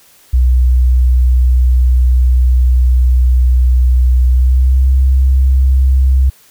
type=tone with pitch glide; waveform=sine; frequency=62.5 to 65.8 Hz; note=B1 to C2; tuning=+21 to +10 cents; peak=-5 dBFS; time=0.33-6.3 s; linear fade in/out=10 ms; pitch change=+89 cents; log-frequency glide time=4.27-4.9 s; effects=tanh soft clip ceiling -2 dBFS + white hiss -46 dBFS RMS until 6.5 s

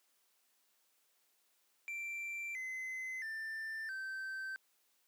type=tone with pitch steps; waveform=triangle; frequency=2351 / 2047 / 1781.7 / 1551.1 Hz; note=D7 / C7 / A6 / G6; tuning=+1 / -38 / +21 / -19 cents; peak=-38 dBFS; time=1.88-4.56 s; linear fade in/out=0 ms; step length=670 ms; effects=white hiss -75 dBFS RMS until 5.07 s + high-pass 300 Hz 12 dB/octave

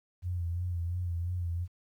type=tone with vibrato; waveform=sine; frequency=87.31 Hz; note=F2; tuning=in tune; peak=-30 dBFS; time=0.22-1.68 s; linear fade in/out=50 ms; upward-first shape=sine; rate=2.9 Hz; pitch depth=53 cents each way; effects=11-bit

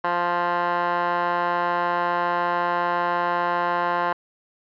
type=tone with band-pass filter; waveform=15% pulse; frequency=174.61 Hz; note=F3; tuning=in tune; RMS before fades=-23 dBFS; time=0.04-4.13 s; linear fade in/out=5 ms; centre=1100 Hz; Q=9.5; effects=resampled to 11025 Hz

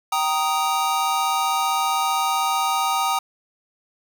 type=chord; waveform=square; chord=Eb major; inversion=first; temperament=just; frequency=777.8 / 933.4 / 1244.5 Hz; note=G5 / Bb5 / Eb6; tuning=-14 / +2 / 0 cents; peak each=-25 / -25 / -24 dBFS; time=0.12-3.19 s; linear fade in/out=5 ms; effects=none

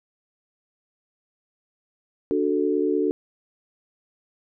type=chord; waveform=sine; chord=D major; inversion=none; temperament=equal; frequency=293.7 / 370 / 440 Hz; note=D4 / F#4 / A4; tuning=0 / 0 / 0 cents; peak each=-24 dBFS; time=2.31-3.11 s; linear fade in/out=0 ms; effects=none

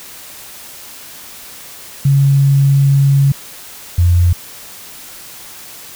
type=tone pair in turn; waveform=sine; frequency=138.59 / 87.31 Hz; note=C#3 / F2; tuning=0 / 0 cents; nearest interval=minor sixth; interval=800 cents; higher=first; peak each=-7 dBFS; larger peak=neither; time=2.05-3.32 / 3.98-4.33 s; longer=first; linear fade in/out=5 ms; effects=white hiss -34 dBFS RMS until 5.95 s

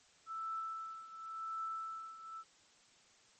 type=tone with tremolo; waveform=sine; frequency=1321 Hz; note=E6; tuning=3 cents sharp; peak=-37 dBFS; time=0.26-2.44 s; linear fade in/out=50 ms; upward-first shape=triangle; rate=0.91 Hz; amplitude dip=80%; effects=white hiss -66 dBFS RMS until 3.39 s + MP3 32 kbps

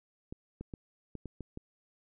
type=clicks; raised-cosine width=3 ms; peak=-28 dBFS; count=7; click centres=0.325 / 0.61 / 0.738 / 1.153 / 1.257 / 1.407 / 1.574 s; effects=none

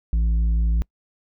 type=tone with tanh clipping; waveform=sine; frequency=55.9 Hz; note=A1; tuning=28 cents sharp; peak=-18 dBFS; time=0.13-0.82 s; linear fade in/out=0 ms; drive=6 dB; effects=noise-tail reverb RT60 0.1 s tail -26 dB re dry

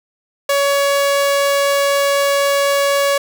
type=tone; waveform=sawtooth; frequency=562 Hz; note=C#5; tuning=24 cents sharp; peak=-9 dBFS; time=0.49-3.18 s; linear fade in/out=5 ms; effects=none

